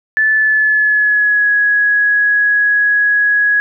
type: tone with pitch glide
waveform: sine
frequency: 1744 to 1670.1 Hz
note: A6 to G#6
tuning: -16 to +9 cents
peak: -9 dBFS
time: 0.17-3.6 s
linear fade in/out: 0 ms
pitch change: -75 cents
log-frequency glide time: 0.34-1.5 s
effects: none